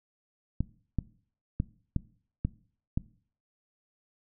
clicks, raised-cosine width 5 ms, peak -15 dBFS, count 6, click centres 0.606 / 0.987 / 1.601 / 1.963 / 2.45 / 2.975 s, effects noise-tail reverb RT60 0.5 s tail -20 dB re dry

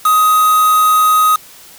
triangle tone with quantisation, 1255 Hz, D#6, 15 cents sharp, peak -6 dBFS, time 0.05-1.36 s, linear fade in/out 5 ms, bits 3, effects white hiss -39 dBFS RMS until 1.78 s

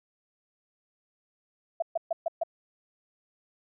sine tone bursts, 667 Hz, E5, 20 cents sharp, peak -24 dBFS, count 5, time 1.8-2.435 s, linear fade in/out 5 ms, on 23 ms, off 130 ms, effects none

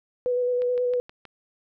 sine tone with vibrato, 493.9 Hz, B4, in tune, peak -21 dBFS, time 0.26-1 s, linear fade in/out 0 ms, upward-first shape square, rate 9.3 Hz, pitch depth 13 cents each way
click train, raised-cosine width 0.3 ms, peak -27 dBFS, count 5, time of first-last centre 0.62-1.253 s, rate 6.32 Hz
effects none

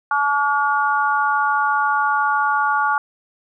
harmonic tone, 285.9 Hz, D4, 46 cents flat, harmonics 3 / 4 / 5, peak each -20 / -20 / -20 dBFS, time 0.11-2.98 s, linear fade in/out 2 ms, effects none

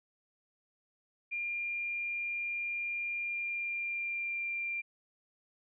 sine tone with pitch glide, 2400 to 2378 Hz, D7 to D7, +37 to +21 cents, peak -33 dBFS, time 1.31-4.82 s, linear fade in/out 20 ms, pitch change -16 cents, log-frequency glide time 3.23-4.45 s, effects none

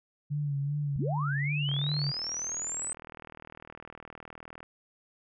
sine tone with vibrato, 143.6 Hz, D3, 39 cents flat, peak -28 dBFS, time 0.3-2.12 s, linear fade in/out 20 ms, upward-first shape sine, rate 2.6 Hz, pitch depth 50 cents each way
sine linear sweep, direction up, 69.3 to 8180 Hz, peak -32 dBFS, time 0.96-2.93 s, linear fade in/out 0 ms
click train, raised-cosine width 0.5 ms, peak -29 dBFS, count 118, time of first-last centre 1.69-4.63 s, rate 39.8 Hz
effects none

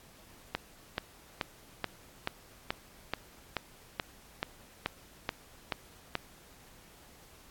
click train, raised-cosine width 0.3 ms, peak -14 dBFS, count 14, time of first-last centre 0.55-6.153 s, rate 2.32 Hz, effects pink hiss -57 dBFS RMS until 7.5 s + AAC 64 kbps

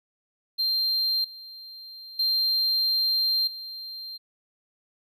triangle tone with level steps, 4170 Hz, C8, 7 cents flat, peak -21 / -39 / -20 / -34 dBFS, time 0.58-4.18 s, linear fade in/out 20 ms, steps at 1.24 / 2.19 / 3.47 s, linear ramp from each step 5 ms, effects none

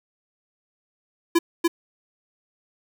square tone with echo, 337.6 Hz, E4, 41 cents sharp, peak -15 dBFS, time 1.35-1.39 s, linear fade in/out 10 ms, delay 290 ms, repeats 1, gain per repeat -2 dB, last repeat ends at 1.68 s, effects 7-bit

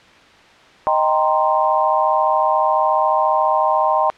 sine chord, C minor seventh, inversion first, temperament equal, 622.3 / 784 / 932.3 / 1046.5 Hz, Eb5 / G5 / Bb5 / C6, 0 / 0 / 0 / 0 cents, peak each -19 dBFS, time 0.87-4.1 s, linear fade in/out 0 ms, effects white hiss -46 dBFS RMS until 4.17 s + low-pass 3000 Hz 12 dB/octave

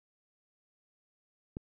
click, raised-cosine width 3 ms, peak -25 dBFS, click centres 1.569 s, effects none

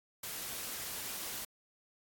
white noise, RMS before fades -41 dBFS, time 0.23-1.45 s, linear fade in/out 5 ms, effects AAC 64 kbps

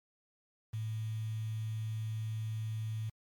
sine tone with quantisation, 110 Hz, A2, in tune, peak -34 dBFS, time 0.73-3.1 s, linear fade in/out 10 ms, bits 9, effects MP3 96 kbps

